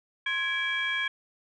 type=tone cluster; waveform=sine; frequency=1056 / 1664 / 2321 / 3273 Hz; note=C6 / G#6 / D7 / G#7; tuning=+16 / +3 / -21 / -26 cents; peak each=-38 / -29 / -30 / -33 dBFS; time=0.26-1.08 s; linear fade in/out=5 ms; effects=tanh soft clip ceiling -18 dBFS